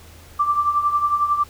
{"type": "tone with tremolo", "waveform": "sine", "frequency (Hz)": 1174.7, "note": "D6", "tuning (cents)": 0, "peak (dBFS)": -13, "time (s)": [0.39, 1.44], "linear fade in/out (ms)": 10, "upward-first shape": "triangle", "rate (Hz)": 11, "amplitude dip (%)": 75, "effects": ["added 81 Hz sine -45 dBFS peak until 1.49 s", "pink hiss -47 dBFS RMS until 1.49 s"]}